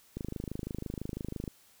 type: click train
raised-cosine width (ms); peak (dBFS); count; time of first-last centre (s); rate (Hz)
3; -23; 35; 0.17-1.478; 26
effects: white hiss -62 dBFS RMS until 1.8 s